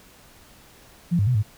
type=tone with pitch steps; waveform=sine; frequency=172.8 / 101.1 / 125.4 / 105.5 Hz; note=F3 / G#2 / B2 / G#2; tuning=-18 / -46 / +27 / +28 cents; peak=-17 dBFS; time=1.11-1.43 s; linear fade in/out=20 ms; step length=80 ms; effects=pink hiss -51 dBFS RMS until 1.57 s